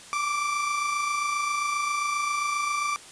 30% pulse tone pair together, 1147.2 / 1174.7 Hz, D6 / D6, -41 / 0 cents, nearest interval unison, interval 41 cents, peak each -31 / -23 dBFS, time 0.13-2.96 s, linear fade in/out 0 ms, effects white hiss -46 dBFS RMS until 3.11 s + resampled to 22050 Hz

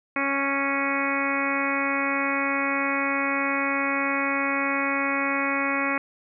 harmonic tone, 276.8 Hz, C#4, 2 cents flat, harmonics 1 / 2 / 3 / 4 / 5 / 6 / 7 / 8 / 9, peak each -29 / -32 / -35 / -30 / -32 / -34 / -31 / -29 / -33 dBFS, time 0.16-5.98 s, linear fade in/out 2 ms, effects none

